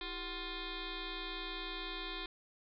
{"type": "tone with frequency modulation", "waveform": "sine", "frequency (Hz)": 1760, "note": "A6", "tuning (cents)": 0, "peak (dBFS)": -39, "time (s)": [0.01, 2.26], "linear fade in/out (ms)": 2, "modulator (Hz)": 358, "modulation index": 6.4, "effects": []}